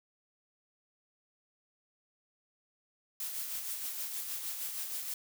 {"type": "noise with tremolo", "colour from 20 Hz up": "blue", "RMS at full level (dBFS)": -37, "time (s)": [3.2, 5.14], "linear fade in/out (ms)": 2, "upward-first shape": "sine", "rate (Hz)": 6.4, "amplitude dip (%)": 40, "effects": []}